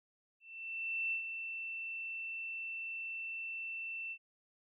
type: tone with ADSR envelope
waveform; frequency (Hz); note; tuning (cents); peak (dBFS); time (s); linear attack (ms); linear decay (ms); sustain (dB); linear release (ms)
sine; 2679; E7; +27; -32; 0.4-4.18; 720; 100; -7; 64
effects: none